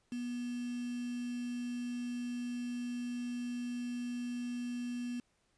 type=tone with quantisation; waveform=sine; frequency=243.2 Hz; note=B3; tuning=26 cents flat; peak=-36 dBFS; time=0.12-5.2 s; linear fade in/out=2 ms; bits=8; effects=pink hiss -75 dBFS RMS until 5.57 s + resampled to 22050 Hz